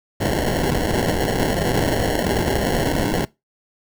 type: noise with sample-and-hold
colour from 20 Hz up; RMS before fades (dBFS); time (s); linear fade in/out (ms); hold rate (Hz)
white; -20; 0.2-3.25; 5; 1225
effects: noise-tail reverb RT60 0.2 s tail -21 dB re dry